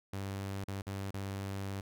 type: tone with dropouts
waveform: sawtooth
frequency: 98 Hz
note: G2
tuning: in tune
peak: -33 dBFS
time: 0.13-1.81 s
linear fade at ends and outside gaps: 5 ms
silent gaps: 0.642-0.681 / 0.82-0.867 / 1.108-1.141 s
effects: none